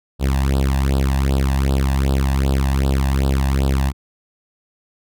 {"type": "tone with flanger", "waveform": "sawtooth", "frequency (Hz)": 67.5, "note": "C#2", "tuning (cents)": -45, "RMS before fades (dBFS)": -17, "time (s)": [0.19, 3.93], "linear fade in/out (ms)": 50, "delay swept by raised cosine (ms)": [0.23, 1.15], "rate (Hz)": 2.6, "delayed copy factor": 0.95, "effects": []}